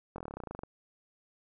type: slowing click train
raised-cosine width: 1 ms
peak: -26 dBFS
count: 16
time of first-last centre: 0.16-0.635 s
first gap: 22 ms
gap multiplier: 1.05
effects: none